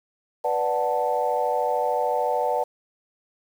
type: chord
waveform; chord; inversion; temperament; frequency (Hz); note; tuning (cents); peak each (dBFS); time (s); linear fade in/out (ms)
sine; B minor seventh; none; equal; 493.9 / 587.3 / 740 / 880; B4 / D5 / F#5 / A5; 0 / 0 / 0 / 0; -26; 0.44-2.64; 10
effects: tanh soft clip ceiling -10 dBFS + 8-bit